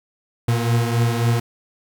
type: beating tone pair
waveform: 40% pulse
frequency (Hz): 116.54 / 120.24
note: A#2 / B2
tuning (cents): 0 / -46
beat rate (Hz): 3.7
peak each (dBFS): -17 / -22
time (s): 0.48-1.4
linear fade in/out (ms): 5
effects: 9-bit